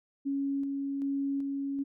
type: tone with tremolo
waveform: sine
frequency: 277.2 Hz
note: C#4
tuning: in tune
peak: -28 dBFS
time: 0.25-1.84 s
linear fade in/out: 20 ms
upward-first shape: square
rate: 1.3 Hz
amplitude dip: 25%
effects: none